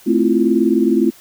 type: chord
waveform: sine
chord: F major seventh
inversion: first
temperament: equal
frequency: 220 / 261.6 / 329.6 / 349.2 Hz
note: A3 / C4 / E4 / F4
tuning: 0 / 0 / 0 / 0 cents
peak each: -17 dBFS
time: 0.06-1.11 s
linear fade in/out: 20 ms
effects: white hiss -45 dBFS RMS until 1.2 s